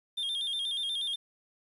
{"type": "tone with vibrato", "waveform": "triangle", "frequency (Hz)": 3412, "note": "G#7", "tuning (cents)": 46, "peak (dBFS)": -29, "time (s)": [0.17, 1.16], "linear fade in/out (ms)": 10, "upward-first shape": "square", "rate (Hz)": 8.3, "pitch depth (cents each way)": 82, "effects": ["resampled to 32000 Hz", "10-bit"]}